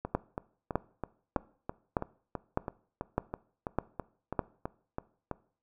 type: two click trains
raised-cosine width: 1 ms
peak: -13 / -20 dBFS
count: 8 / 17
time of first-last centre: 0.15-4.392 / 0.05-5.313 s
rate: 1.65 / 3.04 Hz
effects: noise-tail reverb RT60 0.5 s tail -20 dB re dry